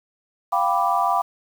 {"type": "chord", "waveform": "sine", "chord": "G dominant seventh", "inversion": "third", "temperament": "equal", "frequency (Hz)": [698.5, 784, 987.8, 1174.7], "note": ["F5", "G5", "B5", "D6"], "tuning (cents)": [0, 0, 0, 0], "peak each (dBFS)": -23, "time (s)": [0.52, 1.22], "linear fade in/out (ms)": 10, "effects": ["7-bit"]}